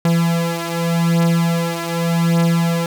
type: beating tone pair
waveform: 45% pulse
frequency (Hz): 167.9 / 168.75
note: E3 / E3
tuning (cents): +32 / +41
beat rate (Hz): 0.85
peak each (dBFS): -17 / -19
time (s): 0.05-2.86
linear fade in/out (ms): 2
effects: none